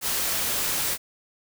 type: noise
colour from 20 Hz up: white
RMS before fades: -26 dBFS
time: 0.01-0.98 s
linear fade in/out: 50 ms
effects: none